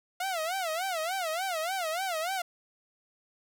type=tone with vibrato; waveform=sawtooth; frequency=698.5 Hz; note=F5; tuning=in tune; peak=-26 dBFS; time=0.2-2.42 s; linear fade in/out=5 ms; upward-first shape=sine; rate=3.4 Hz; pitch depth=190 cents each way; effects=none